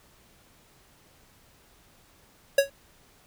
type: tone with exponential decay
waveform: square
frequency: 554.4 Hz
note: C#5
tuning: in tune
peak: -14 dBFS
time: 2.58-2.7 s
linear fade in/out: 5 ms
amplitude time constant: 26 ms
effects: pink hiss -59 dBFS RMS until 3.26 s